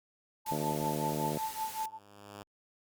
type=tone with tremolo; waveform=sine; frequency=880 Hz; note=A5; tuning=in tune; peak=-30 dBFS; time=0.45-1.99 s; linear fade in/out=50 ms; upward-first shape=triangle; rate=5.3 Hz; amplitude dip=100%
type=noise; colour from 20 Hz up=white; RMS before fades=-44 dBFS; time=0.46-1.86 s; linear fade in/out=5 ms
type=harmonic tone; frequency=75.4 Hz; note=D2; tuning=46 cents sharp; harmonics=2 / 3 / 4 / 5 / 6 / 7 / 8 / 9; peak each=-37 / -39 / -40 / -41 / -42 / -42 / -43 / -44 dBFS; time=0.51-1.38 s; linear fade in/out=5 ms
type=tone with exponential growth; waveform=5% pulse; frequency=102 Hz; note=G#2; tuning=31 cents flat; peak=-32 dBFS; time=1.37-2.43 s; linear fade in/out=5 ms; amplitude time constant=230 ms
effects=Opus 48 kbps